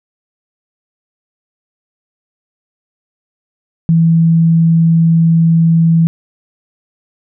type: tone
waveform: sine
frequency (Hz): 164.81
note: E3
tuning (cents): 0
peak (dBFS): -6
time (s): 3.89-6.07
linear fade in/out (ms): 0
effects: none